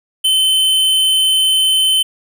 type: tone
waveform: square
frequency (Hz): 3065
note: G7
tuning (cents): -40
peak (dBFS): -11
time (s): 0.24-2.03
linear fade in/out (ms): 10
effects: none